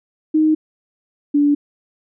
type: tone pair in turn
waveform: sine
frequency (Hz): 311.1 / 289.7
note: D#4 / D4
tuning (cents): 0 / -24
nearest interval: minor second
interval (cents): 124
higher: first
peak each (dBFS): -11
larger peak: neither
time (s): 0.34-0.55 / 1.34-1.55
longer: neither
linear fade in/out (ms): 10
effects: none